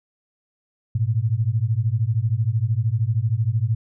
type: beating tone pair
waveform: sine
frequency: 105.7 / 118.7 Hz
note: G#2 / A#2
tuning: +31 / +32 cents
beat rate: 13 Hz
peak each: -21 dBFS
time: 0.95-3.75 s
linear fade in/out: 5 ms
effects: none